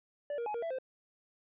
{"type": "tone with pitch steps", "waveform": "triangle", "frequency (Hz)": [581, 471.3, 842, 469.8, 664, 520], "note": ["D5", "A#4", "G#5", "A#4", "E5", "C5"], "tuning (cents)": [-19, 19, 24, 13, 12, -11], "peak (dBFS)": -32, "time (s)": [0.3, 0.786], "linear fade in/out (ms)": 2, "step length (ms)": 81, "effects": ["resampled to 8000 Hz"]}